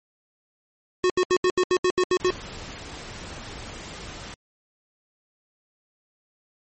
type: tone bursts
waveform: square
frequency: 365.6 Hz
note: F#4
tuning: 21 cents flat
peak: -18 dBFS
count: 10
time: 1.04-2.304 s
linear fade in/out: 0 ms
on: 58 ms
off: 76 ms
type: noise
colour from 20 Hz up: pink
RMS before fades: -38 dBFS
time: 2.2-4.34 s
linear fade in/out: 0 ms
effects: MP3 32 kbps